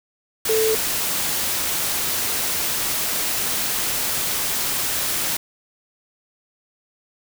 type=tone in noise; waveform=sine; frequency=440 Hz; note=A4; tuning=in tune; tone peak=-17 dBFS; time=0.49-0.75 s; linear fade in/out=5 ms; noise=white; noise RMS=-23 dBFS; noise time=0.45-5.37 s; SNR=+3 dB; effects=none